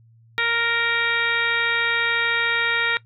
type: harmonic tone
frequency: 466.2 Hz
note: A#4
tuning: in tune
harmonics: 1 / 2 / 3 / 4 / 5 / 6 / 7 / 8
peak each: -32 / -32 / -25 / -24 / -26 / -35 / -33 / -28 dBFS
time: 0.38-2.97 s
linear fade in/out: 0 ms
effects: noise-tail reverb RT60 0.1 s tail -19 dB re dry + added 114 Hz sine -50 dBFS peak until 3.05 s